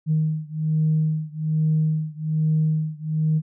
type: beating tone pair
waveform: sine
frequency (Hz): 155.56 / 156.76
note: D#3 / D#3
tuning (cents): 0 / +13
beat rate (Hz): 1.2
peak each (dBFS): -21 / -22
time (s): 0.06-3.42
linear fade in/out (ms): 50
effects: tanh soft clip ceiling -12 dBFS